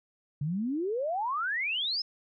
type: exponential sweep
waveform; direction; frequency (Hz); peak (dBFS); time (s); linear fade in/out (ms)
sine; up; 137.5 to 5274; -28; 0.41-2.02; 5
effects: none